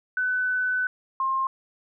sine tone pair in turn, 1503 / 1062.8 Hz, F#6 / C6, +27 / +27 cents, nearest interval tritone, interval 600 cents, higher first, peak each -22 dBFS, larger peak neither, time 0.17-0.87 / 1.2-1.47 s, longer first, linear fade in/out 2 ms, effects none

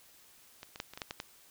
clicks, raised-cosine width 0.2 ms, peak -27 / -27 / -18 / -29 / -25 / -19 / -20 / -20 dBFS, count 8, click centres 0.631 / 0.759 / 0.801 / 0.936 / 0.975 / 1.018 / 1.109 / 1.201 s, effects white hiss -60 dBFS RMS until 1.5 s

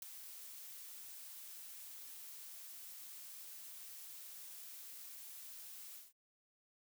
blue noise with ADSR envelope, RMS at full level -42 dBFS, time 0.02-6.13 s, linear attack 4 ms, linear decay 8 ms, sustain -10 dB, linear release 180 ms, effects none

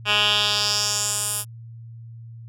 10% pulse tone with band-pass filter sweep, 207.7 Hz, G#3, in tune, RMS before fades -22 dBFS, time 0.05-1.45 s, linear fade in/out 50 ms, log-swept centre 2500 to 11000 Hz, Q 2.8, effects added 115 Hz sine -37 dBFS peak until 2.48 s

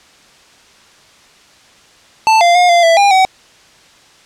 square tone with pitch steps, 883 / 693 / 714 / 691 / 664 / 805 / 757 Hz, A5 / F5 / F5 / F5 / E5 / G5 / F#5, +6 / -14 / +38 / -19 / +12 / +46 / +39 cents, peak -7 dBFS, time 2.27-3.25 s, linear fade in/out 0 ms, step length 140 ms, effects white hiss -45 dBFS RMS until 4.25 s + low-pass 6000 Hz 12 dB/octave

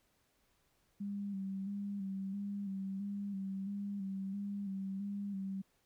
sine tone with vibrato, 197.3 Hz, G3, 11 cents sharp, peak -37 dBFS, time 1-5.62 s, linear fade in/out 10 ms, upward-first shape square, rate 1.5 Hz, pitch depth 36 cents each way, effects pink hiss -75 dBFS RMS until 5.85 s

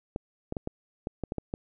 clicks, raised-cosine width 2 ms, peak -18 dBFS, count 9, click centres 0.161 / 0.524 / 0.568 / 0.674 / 1.071 / 1.237 / 1.321 / 1.383 / 1.539 s, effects none

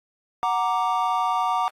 triangle chord, Gb augmented, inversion none, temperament equal, 740 / 932.3 / 1174.7 Hz, Gb5 / Bb5 / D6, 0 / 0 / 0 cents, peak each -23 dBFS, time 0.43-1.68 s, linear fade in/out 0 ms, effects AAC 48 kbps

